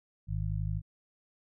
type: harmonic tone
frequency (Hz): 51.91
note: G#1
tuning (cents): 0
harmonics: 1 / 2 / 3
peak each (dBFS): -34 / -33 / -36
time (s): 0.27-0.82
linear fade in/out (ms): 50
effects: none